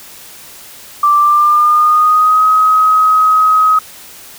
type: tone with pitch glide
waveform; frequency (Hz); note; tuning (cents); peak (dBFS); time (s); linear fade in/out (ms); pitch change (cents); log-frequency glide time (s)
sine; 1174.7 to 1266.3; D6 to D#6; 0 to +30; -6; 1.03-3.79; 5; +130; 1.17-2.45
effects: white hiss -35 dBFS RMS until 4.38 s